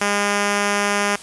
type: tone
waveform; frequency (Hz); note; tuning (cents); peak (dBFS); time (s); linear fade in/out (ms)
5% pulse; 203.6; G#3; -34; -6; 0.01-1.16; 5
effects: white hiss -38 dBFS RMS until 1.22 s + resampled to 24000 Hz